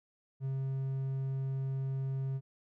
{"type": "tone", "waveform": "triangle", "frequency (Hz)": 134.2, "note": "C3", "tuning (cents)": 44, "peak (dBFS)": -30, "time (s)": [0.4, 2.41], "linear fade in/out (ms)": 50, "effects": []}